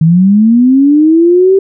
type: linear sweep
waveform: sine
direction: up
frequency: 155.2 to 392 Hz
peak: -3 dBFS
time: 0.01-1.59 s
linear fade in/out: 5 ms
effects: none